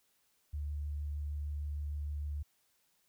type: tone with vibrato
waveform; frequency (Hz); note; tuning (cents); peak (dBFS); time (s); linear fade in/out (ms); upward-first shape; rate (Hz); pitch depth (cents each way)
sine; 73.42; D2; 0; -35; 0.53-2.43; 10; sine; 6.5; 10
effects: white hiss -74 dBFS RMS until 3.08 s